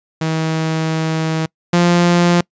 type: tone pair in turn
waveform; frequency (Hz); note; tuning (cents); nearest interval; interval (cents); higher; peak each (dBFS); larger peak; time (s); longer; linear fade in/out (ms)
sawtooth; 159.9 / 174.09; D#3 / F3; +48 / -5; minor second; 147; second; -12 / -6; second; 0.21-1.46 / 1.73-2.41; first; 5
effects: noise-tail reverb RT60 0.1 s tail -26 dB re dry + resampled to 16000 Hz